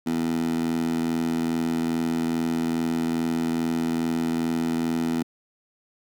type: tone with high-pass filter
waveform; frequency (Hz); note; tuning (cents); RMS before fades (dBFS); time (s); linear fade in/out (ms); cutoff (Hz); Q
15% pulse; 82.4; E2; 0; -25; 0.06-5.23; 10; 240; 3.1
effects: none